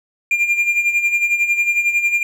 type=tone with tremolo; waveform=triangle; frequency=2398 Hz; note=D7; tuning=36 cents sharp; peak=-10 dBFS; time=0.31-2.23 s; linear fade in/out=2 ms; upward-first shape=sine; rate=11 Hz; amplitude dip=65%; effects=none